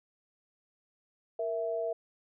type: tone pair together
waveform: sine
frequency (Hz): 466.2 / 659.3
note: A#4 / E5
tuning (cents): 0 / 0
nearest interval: tritone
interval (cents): 600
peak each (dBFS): -34 / -32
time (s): 1.39-1.93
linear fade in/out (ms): 5
effects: none